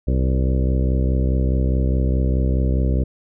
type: harmonic tone with a mistuned harmonic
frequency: 64.8 Hz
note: C2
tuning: 16 cents flat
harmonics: 1 / 2 / 3 / 4 / 5 / 6 / 7 / 8 / 9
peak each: -17 / -23 / -27 / -29 / -31 / -33 / -34 / -35 / -36 dBFS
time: 0.07-3.04 s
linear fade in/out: 10 ms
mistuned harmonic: 8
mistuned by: -28 cents
effects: none